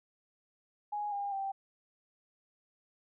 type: tone with pitch steps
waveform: sine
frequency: 830.6 / 806 / 782.2 Hz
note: G#5 / G5 / G5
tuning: 0 / +48 / -4 cents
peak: -33 dBFS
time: 0.92-1.52 s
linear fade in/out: 10 ms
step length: 200 ms
effects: none